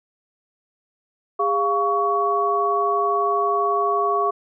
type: tone cluster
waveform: sine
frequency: 407 / 696 / 1122 Hz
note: G#4 / F5 / C#6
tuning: -35 / -6 / +21 cents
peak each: -23 / -24 / -20 dBFS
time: 1.39-4.31 s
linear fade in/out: 10 ms
effects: none